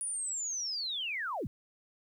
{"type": "linear sweep", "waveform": "sine", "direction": "down", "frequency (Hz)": [9780, 75.5], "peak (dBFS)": -33, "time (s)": [0.01, 1.47], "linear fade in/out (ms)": 0, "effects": ["11-bit"]}